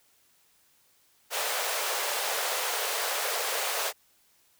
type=high-pass noise; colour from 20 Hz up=pink; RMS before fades=-30 dBFS; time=1.3-3.93 s; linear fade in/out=50 ms; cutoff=450 Hz; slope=48 dB/octave; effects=white hiss -65 dBFS RMS until 4.59 s